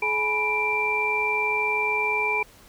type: tone cluster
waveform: sine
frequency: 426.8 / 842 / 982 / 2356 Hz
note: G#4 / G#5 / B5 / D7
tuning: +47 / +24 / -10 / +5 cents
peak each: -30 / -32 / -29 / -23 dBFS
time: 0.02-2.43 s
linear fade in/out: 5 ms
effects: pink hiss -52 dBFS RMS until 2.68 s